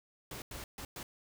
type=noise bursts at uneven times; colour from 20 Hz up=pink; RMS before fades=-44 dBFS; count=4; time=0.31-0.42 / 0.51-0.64 / 0.78-0.85 / 0.96-1.03 s; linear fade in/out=2 ms; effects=none